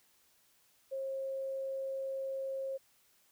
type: tone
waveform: sine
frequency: 537 Hz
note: C5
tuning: 45 cents sharp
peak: -35 dBFS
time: 0.91-2.78 s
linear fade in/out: 20 ms
effects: white hiss -69 dBFS RMS until 3.31 s